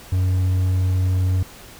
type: tone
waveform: triangle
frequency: 92.5 Hz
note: F#2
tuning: in tune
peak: -14 dBFS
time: 0.12-1.43 s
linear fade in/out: 5 ms
effects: pink hiss -42 dBFS RMS until 1.79 s